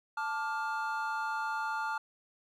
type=chord; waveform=triangle; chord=D minor; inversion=second; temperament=just; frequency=881 / 1174.7 / 1409.6 Hz; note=A5 / D6 / F6; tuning=+2 / 0 / +16 cents; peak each=-33 / -38 / -34 dBFS; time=0.17-1.98 s; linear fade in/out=5 ms; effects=none